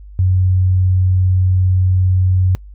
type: tone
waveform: sine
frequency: 92.5 Hz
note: F#2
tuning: in tune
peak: -10 dBFS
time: 0.19-2.55 s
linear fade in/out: 0 ms
effects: noise-tail reverb RT60 0.1 s tail -25 dB re dry + added 50 Hz sine -33 dBFS peak until 2.74 s